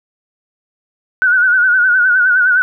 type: tone with vibrato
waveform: sine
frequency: 1480 Hz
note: F#6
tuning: in tune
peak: -8 dBFS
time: 1.22-2.62 s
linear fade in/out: 0 ms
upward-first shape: sine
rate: 9.7 Hz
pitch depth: 70 cents each way
effects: none